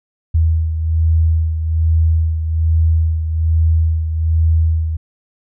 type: beating tone pair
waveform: sine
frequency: 80.5 / 81.7 Hz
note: E2 / E2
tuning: -41 / -15 cents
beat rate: 1.2 Hz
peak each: -12 / -20 dBFS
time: 0.34-4.97 s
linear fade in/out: 10 ms
effects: none